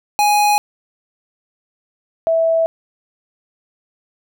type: tone pair in turn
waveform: square / sine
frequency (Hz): 830.6 / 655.3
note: G#5 / E5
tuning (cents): 0 / -10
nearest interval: major third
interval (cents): 410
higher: first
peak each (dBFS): -12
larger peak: neither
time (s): 0.19-0.58 / 2.27-2.66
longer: neither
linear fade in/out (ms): 0
effects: none